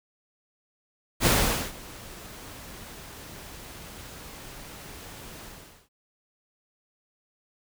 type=noise with ADSR envelope; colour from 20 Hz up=pink; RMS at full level=-20 dBFS; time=1.2-5.89 s; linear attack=58 ms; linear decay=460 ms; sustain=-23 dB; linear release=450 ms; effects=none